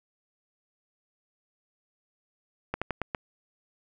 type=slowing click train; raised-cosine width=0.5 ms; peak=-14 dBFS; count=5; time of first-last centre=2.74-3.148 s; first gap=76 ms; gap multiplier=1.2; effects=none